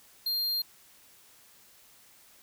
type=tone; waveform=square; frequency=4200 Hz; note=C8; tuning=6 cents sharp; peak=-28 dBFS; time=0.26-0.62 s; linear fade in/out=5 ms; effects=white hiss -58 dBFS RMS until 2.42 s